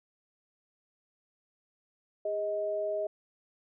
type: tone pair together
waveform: sine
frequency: 407.8 / 628.8 Hz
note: G#4 / D#5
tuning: -32 / +18 cents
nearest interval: perfect fifth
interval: 750 cents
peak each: -36 / -30 dBFS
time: 2.25-3.07 s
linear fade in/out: 5 ms
effects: none